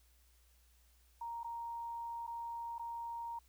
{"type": "tone with dropouts", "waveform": "sine", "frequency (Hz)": 933, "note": "A#5", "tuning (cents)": 1, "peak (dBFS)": -40, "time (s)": [1.21, 3.39], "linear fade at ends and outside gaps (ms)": 5, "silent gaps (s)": [[1.433, 1.444], [2.267, 2.275], [2.783, 2.794]], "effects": ["added 60 Hz sine -66 dBFS peak until 3.48 s", "white hiss -72 dBFS RMS until 3.48 s"]}